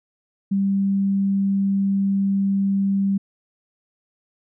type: tone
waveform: sine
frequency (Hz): 196.5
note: G3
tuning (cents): +4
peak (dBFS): -17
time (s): 0.51-3.18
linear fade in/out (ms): 10
effects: none